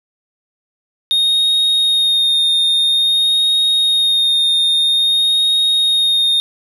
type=tone with vibrato; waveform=triangle; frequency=3700 Hz; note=A#7; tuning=14 cents flat; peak=-10 dBFS; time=1.11-6.4 s; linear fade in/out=0 ms; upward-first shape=sine; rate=0.5 Hz; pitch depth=16 cents each way; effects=none